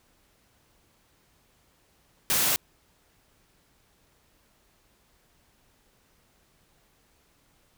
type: noise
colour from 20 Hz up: white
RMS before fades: -24 dBFS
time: 2.3-2.56 s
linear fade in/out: 0 ms
effects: pink hiss -65 dBFS RMS until 7.77 s